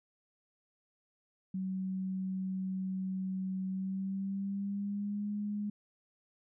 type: tone with pitch glide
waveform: sine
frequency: 188.6 to 206.9 Hz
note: F#3 to G#3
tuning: +33 to -6 cents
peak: -33 dBFS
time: 1.54-5.7 s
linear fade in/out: 5 ms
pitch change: +161 cents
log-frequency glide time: 3.68-5.31 s
effects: none